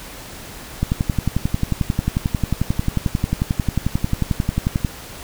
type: click train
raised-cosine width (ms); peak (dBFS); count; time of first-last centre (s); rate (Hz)
5; -5; 46; 0.83-4.848; 11.2
effects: pink hiss -36 dBFS RMS until 5.23 s

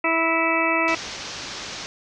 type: harmonic tone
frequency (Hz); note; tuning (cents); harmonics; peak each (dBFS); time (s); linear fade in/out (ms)
328; E4; -9; 1 / 2 / 3 / 4 / 6 / 7 / 8; -26 / -26 / -26 / -26 / -26 / -26 / -26; 0.04-0.95; 5
type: low-pass noise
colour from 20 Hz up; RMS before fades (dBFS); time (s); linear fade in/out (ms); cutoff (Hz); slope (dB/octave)
white; -34; 0.88-1.86; 0; 6300; 48
effects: none

